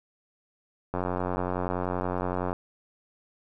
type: click train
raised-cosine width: 1 ms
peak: -15 dBFS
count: 145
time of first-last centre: 0.94-2.529 s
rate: 90.6 Hz
effects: none